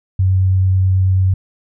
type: tone with vibrato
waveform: sine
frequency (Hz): 94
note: F#2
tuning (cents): +28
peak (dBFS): -10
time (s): 0.19-1.34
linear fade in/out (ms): 5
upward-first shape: triangle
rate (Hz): 9.2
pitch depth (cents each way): 9
effects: none